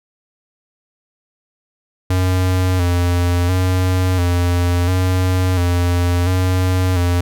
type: tone with vibrato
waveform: square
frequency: 90 Hz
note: F#2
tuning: 47 cents flat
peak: -14 dBFS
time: 2.1-7.21 s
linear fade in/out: 5 ms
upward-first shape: square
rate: 0.72 Hz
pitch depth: 41 cents each way
effects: none